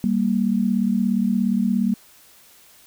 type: tone pair together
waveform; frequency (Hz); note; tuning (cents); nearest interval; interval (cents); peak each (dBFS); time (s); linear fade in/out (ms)
sine; 196.01 / 233.1; G3 / A#3; 0 / 0; minor third; 300; -20; 0.04-1.94; 0
effects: white hiss -51 dBFS RMS until 2.86 s